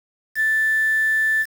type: tone with quantisation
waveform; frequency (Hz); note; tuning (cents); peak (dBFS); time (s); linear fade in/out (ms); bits
sine; 1760; A6; 0; -16; 0.35-1.46; 50; 6
effects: none